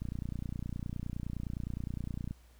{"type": "click train", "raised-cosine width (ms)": 5, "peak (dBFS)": -25, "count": 69, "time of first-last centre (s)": [0.02, 2.31], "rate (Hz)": 29.7, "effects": ["added 60 Hz sine -57 dBFS peak until 2.59 s", "pink hiss -66 dBFS RMS until 2.59 s"]}